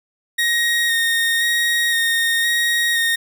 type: tone with vibrato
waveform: 30% pulse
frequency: 1864.7 Hz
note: A#6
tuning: in tune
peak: -13 dBFS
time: 0.38-3.16 s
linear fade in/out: 10 ms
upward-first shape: square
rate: 0.97 Hz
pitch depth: 15 cents each way
effects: none